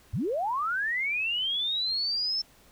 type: linear sweep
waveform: sine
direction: up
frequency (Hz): 69.5 to 5350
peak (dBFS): -26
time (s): 0.13-2.42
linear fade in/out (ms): 10
effects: pink hiss -58 dBFS RMS until 2.71 s

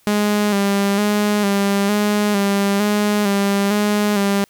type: tone with vibrato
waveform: sawtooth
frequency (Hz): 203.6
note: G#3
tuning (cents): -34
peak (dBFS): -11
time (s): 0.07-4.44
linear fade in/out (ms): 0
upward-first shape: square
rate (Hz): 1.1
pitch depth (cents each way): 36
effects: white hiss -56 dBFS RMS until 4.49 s

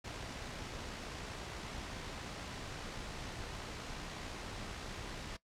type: noise with amplitude modulation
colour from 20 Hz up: pink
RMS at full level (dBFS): -43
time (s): 0.04-5.37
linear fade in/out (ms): 10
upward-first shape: sine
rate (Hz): 60.4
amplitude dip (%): 25
effects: noise-tail reverb RT60 0.1 s tail -19 dB re dry + low-pass 6000 Hz 12 dB/octave

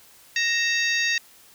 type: harmonic tone with a mistuned harmonic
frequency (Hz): 932.3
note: A#5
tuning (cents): 0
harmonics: 2 / 3 / 4 / 5 / 6 / 7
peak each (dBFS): -23 / -27 / -29 / -31 / -33 / -34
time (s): 0.36-1.18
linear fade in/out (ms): 2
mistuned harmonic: 3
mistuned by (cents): -87
effects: white hiss -52 dBFS RMS until 1.54 s

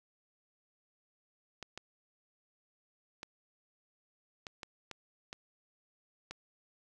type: clicks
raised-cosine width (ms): 0.2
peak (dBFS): -25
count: 8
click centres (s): 1.627 / 1.776 / 3.231 / 4.468 / 4.632 / 4.913 / 5.329 / 6.31
effects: none

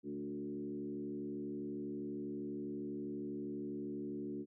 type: tone with frequency modulation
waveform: sine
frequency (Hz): 290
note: D4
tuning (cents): -22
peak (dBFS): -39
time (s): 0.03-4.46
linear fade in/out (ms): 50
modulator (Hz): 72.4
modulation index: 1.3
effects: none

